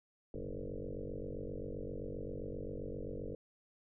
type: tone with frequency modulation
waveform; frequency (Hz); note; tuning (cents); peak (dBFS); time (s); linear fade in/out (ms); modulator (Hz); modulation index
sine; 220; A3; 0; -39; 0.34-3.35; 2; 47.6; 6.4
effects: none